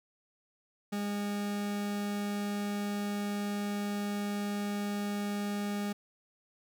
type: tone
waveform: 40% pulse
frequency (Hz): 204.5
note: G#3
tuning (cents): -26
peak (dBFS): -31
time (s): 0.92-5.93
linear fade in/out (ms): 10
effects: none